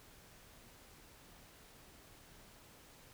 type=silence; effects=pink hiss -60 dBFS RMS until 3.13 s